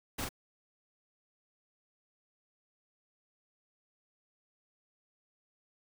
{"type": "noise with echo", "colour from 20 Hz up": "pink", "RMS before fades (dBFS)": -37, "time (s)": [0.18, 0.25], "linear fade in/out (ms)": 10, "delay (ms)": 41, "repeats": 1, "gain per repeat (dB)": -2, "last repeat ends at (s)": 0.291, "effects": []}